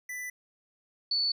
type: tone pair in turn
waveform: square / sine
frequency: 1989 / 4465 Hz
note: B6 / C#8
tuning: +12 / +12 cents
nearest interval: octave + major second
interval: 1400 cents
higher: second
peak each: -36 / -25 dBFS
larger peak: second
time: 0.09-0.3 / 1.11-1.32 s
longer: neither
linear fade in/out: 5 ms
effects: none